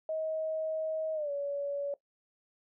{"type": "tone with pitch glide", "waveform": "sine", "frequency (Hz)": [633, 567.2], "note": ["D#5", "C#5"], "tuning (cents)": [30, 40], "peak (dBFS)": -31, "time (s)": [0.09, 1.94], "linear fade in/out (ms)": 2, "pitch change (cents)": -190, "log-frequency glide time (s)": [1.14, 1.31], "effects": ["noise-tail reverb RT60 0.1 s tail -17 dB re dry"]}